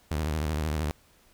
sawtooth tone with vibrato, 76.7 Hz, D#2, 24 cents flat, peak -23 dBFS, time 0.11-0.91 s, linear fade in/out 0 ms, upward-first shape sine, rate 13 Hz, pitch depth 120 cents each way, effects pink hiss -61 dBFS RMS until 1.33 s

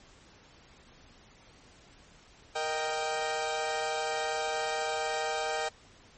sawtooth chord, Eb major, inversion second, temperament equal, 466.2 / 622.3 / 784 Hz, Bb4 / Eb5 / G5, 0 / 0 / 0 cents, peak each -32 / -31 / -29 dBFS, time 2.55-5.69 s, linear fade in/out 10 ms, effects pink hiss -57 dBFS RMS until 6.17 s + MP3 32 kbps

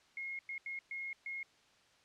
sine tone bursts at uneven times, 2155 Hz, C#7, 49 cents flat, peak -39 dBFS, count 5, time 0.17-0.39 / 0.49-0.58 / 0.66-0.79 / 0.91-1.13 / 1.26-1.43 s, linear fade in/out 2 ms, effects white hiss -67 dBFS RMS until 2.04 s + low-pass 5000 Hz 12 dB/octave

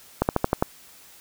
slowing click train, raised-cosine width 1 ms, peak -5 dBFS, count 6, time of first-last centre 0.22-0.625 s, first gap 69 ms, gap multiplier 1.08, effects white hiss -50 dBFS RMS until 1.2 s

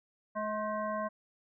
harmonic tone with a mistuned harmonic, 212.7 Hz, G#3, 42 cents sharp, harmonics 1 / 3 / 5 / 7 / 9, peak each -40 / -35 / -36 / -44 / -50 dBFS, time 0.35-1.09 s, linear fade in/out 20 ms, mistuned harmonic 7, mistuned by +64 cents, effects none

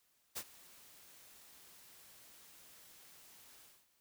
white noise with ADSR envelope, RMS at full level -40 dBFS, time 0.35-3.88 s, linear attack 23 ms, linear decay 60 ms, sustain -20 dB, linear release 260 ms, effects white hiss -75 dBFS RMS until 4 s

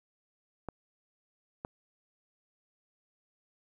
clicks, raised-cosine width 1 ms, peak -23 dBFS, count 2, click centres 0.687 / 1.649 s, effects 10-bit

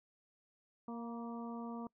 harmonic tone with a mistuned harmonic, 233.1 Hz, A#3, in tune, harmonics 1 / 2 / 3 / 4 / 5, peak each -42 / -50 / -52 / -51 / -53 dBFS, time 0.88-1.87 s, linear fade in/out 2 ms, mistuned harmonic 4, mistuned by +25 cents, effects noise-tail reverb RT60 0.1 s tail -25 dB re dry

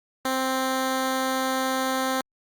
10% pulse tone, 262.1 Hz, C4, 3 cents sharp, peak -15 dBFS, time 0.25-2.21 s, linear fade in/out 2 ms, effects Opus 48 kbps

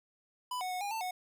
square tone with pitch steps, 996 / 737 / 731 / 812 / 891 / 733 Hz, B5 / F#5 / F#5 / G#5 / A5 / F#5, +14 / -7 / -21 / -39 / +22 / -16 cents, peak -35 dBFS, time 0.51-1.11 s, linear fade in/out 5 ms, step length 100 ms, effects none

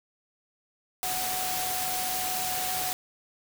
sine tone in noise, 740 Hz, F#5, in tune, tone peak -33 dBFS, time 1.03-2.93 s, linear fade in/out 0 ms, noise white, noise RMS -31 dBFS, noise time 1.03-2.93 s, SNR -5 dB, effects none

